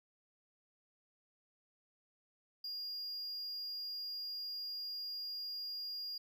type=tone; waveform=triangle; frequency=4831 Hz; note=D8; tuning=48 cents sharp; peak=-39 dBFS; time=2.64-6.18 s; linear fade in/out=5 ms; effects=none